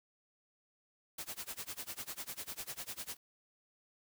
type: noise with tremolo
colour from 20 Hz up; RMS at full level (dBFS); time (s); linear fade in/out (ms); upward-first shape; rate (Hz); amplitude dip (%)
white; -41; 1.18-3.17; 5; sine; 10; 95
effects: none